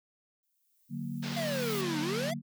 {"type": "noise with exponential growth", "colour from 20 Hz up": "violet", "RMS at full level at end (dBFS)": -40, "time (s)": [0.43, 1.81], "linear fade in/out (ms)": 1, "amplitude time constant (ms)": 300}
{"type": "chord", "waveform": "sine", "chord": "D augmented", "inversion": "none", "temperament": "equal", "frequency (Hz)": [146.83, 185, 233.1], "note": ["D3", "F#3", "A#3"], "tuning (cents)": [0, 0, 0], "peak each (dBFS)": [-38, -40, -37], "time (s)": [0.89, 2.42], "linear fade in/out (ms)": 50}
{"type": "band-pass noise", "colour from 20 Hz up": "white", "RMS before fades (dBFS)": -41, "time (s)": [1.22, 2.32], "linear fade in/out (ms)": 20, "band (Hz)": [170, 5100], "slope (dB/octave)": 24}
{"type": "exponential two-way sweep", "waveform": "square", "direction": "down then up", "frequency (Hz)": [706, 293.7, 706], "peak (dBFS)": -33, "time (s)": [1.36, 2.34], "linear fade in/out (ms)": 10, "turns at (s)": 2}
{"effects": []}